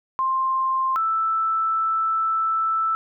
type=tone pair in turn; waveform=sine; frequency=1053 / 1320.6 Hz; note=C6 / E6; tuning=+11 / +3 cents; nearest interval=major third; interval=392 cents; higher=second; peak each=-19 dBFS; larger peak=neither; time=0.19-0.96 / 0.96-2.95 s; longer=second; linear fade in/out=0 ms; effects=none